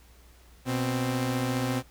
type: tone pair together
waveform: sawtooth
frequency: 123.46 / 261.6 Hz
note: B2 / C4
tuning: 0 / 0 cents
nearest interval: octave + minor second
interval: 1300 cents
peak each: -25 dBFS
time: 0.65-1.83 s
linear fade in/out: 50 ms
effects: added 60 Hz sine -54 dBFS peak until 1.9 s + pink hiss -59 dBFS RMS until 1.9 s